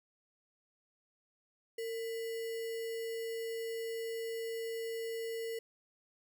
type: tone with sample-and-hold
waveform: sine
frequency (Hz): 455.2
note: A#4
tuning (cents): -41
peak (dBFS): -36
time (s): 1.78-5.59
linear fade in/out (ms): 5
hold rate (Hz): 2450
effects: none